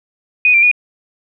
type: tone with pitch steps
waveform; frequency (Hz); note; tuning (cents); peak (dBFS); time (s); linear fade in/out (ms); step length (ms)
sine; 2485 / 2361 / 2453; D#7 / D7 / D#7; -3 / +9 / -25; -7; 0.45-0.714; 2; 88
effects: none